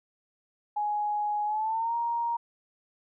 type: tone with pitch glide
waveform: sine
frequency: 835 to 937.3 Hz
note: G#5 to A#5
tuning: +9 to +9 cents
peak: -26 dBFS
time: 0.76-2.37 s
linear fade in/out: 10 ms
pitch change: +200 cents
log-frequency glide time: 1.45-1.95 s
effects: none